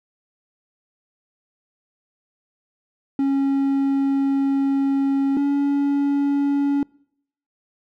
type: tone pair in turn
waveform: triangle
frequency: 274.5 / 282.4 Hz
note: C#4 / C#4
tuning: -17 / +32 cents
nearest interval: unison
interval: 49 cents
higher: second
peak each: -15 dBFS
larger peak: neither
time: 3.19-5.37 / 5.37-6.83 s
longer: first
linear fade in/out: 2 ms
effects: noise-tail reverb RT60 0.7 s tail -26 dB re dry